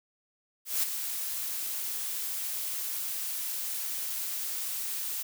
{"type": "noise with ADSR envelope", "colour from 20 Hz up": "blue", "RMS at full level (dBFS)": -26, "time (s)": [0.65, 5.23], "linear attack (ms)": 180, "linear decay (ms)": 10, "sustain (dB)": -8, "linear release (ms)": 10, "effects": []}